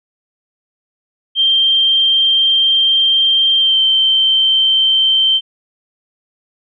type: tone with pitch glide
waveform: sine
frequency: 3162 to 3118 Hz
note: G7 to G7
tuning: +14 to -10 cents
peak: -9 dBFS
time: 1.35-5.41 s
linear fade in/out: 50 ms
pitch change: -24 cents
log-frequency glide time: 3.58-3.79 s
effects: none